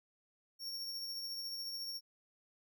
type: tone with tremolo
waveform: 45% pulse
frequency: 5510 Hz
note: F8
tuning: 24 cents flat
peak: -39 dBFS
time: 0.59-2.01 s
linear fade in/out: 50 ms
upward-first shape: triangle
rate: 14 Hz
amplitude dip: 35%
effects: none